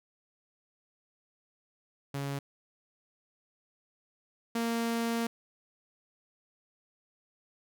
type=tone pair in turn; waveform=sawtooth; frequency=139.7 / 231.4 Hz; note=C#3 / A#3; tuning=+14 / -13 cents; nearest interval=major sixth; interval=873 cents; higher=second; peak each=-29 / -25 dBFS; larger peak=second; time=2.14-2.39 / 4.55-5.27 s; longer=second; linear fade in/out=5 ms; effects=none